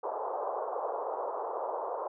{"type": "band-pass noise", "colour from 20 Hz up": "pink", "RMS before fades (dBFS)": -35, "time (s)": [0.03, 2.08], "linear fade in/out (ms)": 10, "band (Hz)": [430, 1100], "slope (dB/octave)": 48, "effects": []}